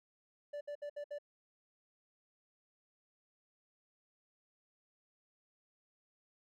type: tone bursts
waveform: triangle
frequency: 583 Hz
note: D5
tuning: 13 cents flat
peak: -38 dBFS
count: 5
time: 0.53-1.186 s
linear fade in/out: 10 ms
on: 80 ms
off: 64 ms
effects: none